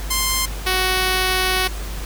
5% pulse tone pair in turn, 1049 / 372.2 Hz, C6 / F#4, +4 / +10 cents, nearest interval octave + tritone, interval 1794 cents, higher first, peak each -6 dBFS, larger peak neither, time 0.1-0.46 / 0.66-1.68 s, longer second, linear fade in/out 10 ms, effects added 50 Hz sine -26 dBFS peak until 2.05 s + pink hiss -34 dBFS RMS until 2.05 s

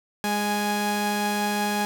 sawtooth tone pair together, 206.3 / 830.6 Hz, G#3 / G#5, -11 / 0 cents, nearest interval 2 octaves, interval 2411 cents, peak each -22 dBFS, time 0.24-1.85 s, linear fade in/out 0 ms, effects none

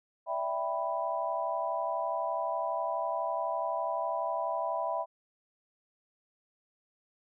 sine chord, E minor seventh, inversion third, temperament equal, 587.3 / 659.3 / 784 / 987.8 Hz, D5 / E5 / G5 / B5, 0 / 0 / 0 / 0 cents, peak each -39 / -33 / -37 / -34 dBFS, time 0.26-5.06 s, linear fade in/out 50 ms, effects none

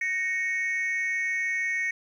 sine tone pair together, 1867 / 2213 Hz, A#6 / C#7, +2 / -3 cents, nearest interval minor third, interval 295 cents, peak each -26 dBFS, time 0.01-1.91 s, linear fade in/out 5 ms, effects tanh soft clip ceiling -22 dBFS + 10-bit

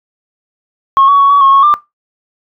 sine tone with pitch steps, 1087 / 1126 / 1114 / 1132 / 1088 / 1100 / 1189 Hz, C#6 / C#6 / C#6 / C#6 / C#6 / C#6 / D6, -34 / +27 / +8 / +36 / -33 / -14 / +21 cents, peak -3 dBFS, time 0.97-1.74 s, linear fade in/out 0 ms, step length 110 ms, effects noise-tail reverb RT60 0.2 s tail -20 dB re dry + tanh soft clip ceiling 0 dBFS

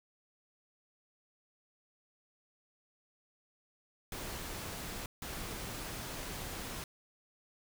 pink noise bursts at uneven times, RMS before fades -42 dBFS, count 2, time 4.12-5.06 / 5.22-6.84 s, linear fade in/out 2 ms, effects none

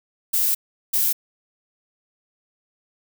violet noise bursts at uneven times, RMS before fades -20 dBFS, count 2, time 0.33-0.55 / 0.93-1.13 s, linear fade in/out 10 ms, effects none

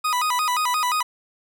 40% pulse tone with vibrato, 1108.7 Hz, C#6, in tune, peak -19 dBFS, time 0.04-1.03 s, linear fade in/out 10 ms, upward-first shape square, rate 5.7 Hz, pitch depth 200 cents each way, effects none

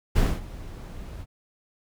brown noise with ADSR envelope, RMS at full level -18 dBFS, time 0.15-1.26 s, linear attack 19 ms, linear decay 230 ms, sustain -20 dB, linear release 46 ms, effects none

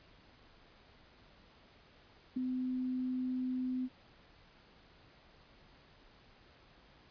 sine tone with ADSR envelope, 255 Hz, C4, 44 cents flat, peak -29 dBFS, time 2.36-3.89 s, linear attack 11 ms, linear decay 4 ms, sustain -4 dB, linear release 46 ms, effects pink hiss -62 dBFS RMS until 7.1 s + resampled to 11025 Hz

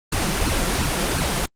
pink noise with flanger, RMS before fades -21 dBFS, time 0.12-1.46 s, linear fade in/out 5 ms, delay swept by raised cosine 0.69 to 5.89 ms, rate 2.8 Hz, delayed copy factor +0.8, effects low-pass 11000 Hz 12 dB/octave + Opus 24 kbps

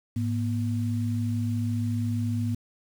sine tone pair together, 105.91 / 240.1 Hz, G#2 / B3, +34 / -49 cents, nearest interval octave + major second, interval 1417 cents, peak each -26 / -29 dBFS, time 0.16-2.55 s, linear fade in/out 5 ms, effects 8-bit

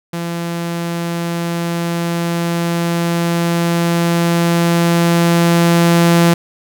sawtooth tone with level ramp, 170 Hz, F3, 46 cents flat, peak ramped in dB -16 to -4 dBFS, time 0.13-6.34 s, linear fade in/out 5 ms, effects none

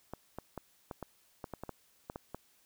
clicks, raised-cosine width 1 ms, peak -26 dBFS, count 12, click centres 0.136 / 0.386 / 0.577 / 0.912 / 1.027 / 1.442 / 1.537 / 1.636 / 1.693 / 2.099 / 2.159 / 2.346 s, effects white hiss -68 dBFS RMS until 2.65 s

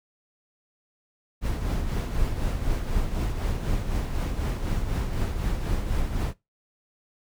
brown noise with tremolo, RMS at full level -24 dBFS, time 1.41-6.34 s, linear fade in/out 50 ms, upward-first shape triangle, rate 4 Hz, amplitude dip 55%, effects noise-tail reverb RT60 0.2 s tail -20 dB re dry

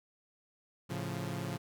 sawtooth chord, A augmented, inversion none, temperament equal, 110 / 138.59 / 174.61 Hz, A2 / C#3 / E#3, 0 / 0 / 0 cents, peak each -37 / -36 / -36 dBFS, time 0.89-1.58 s, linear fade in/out 20 ms, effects none

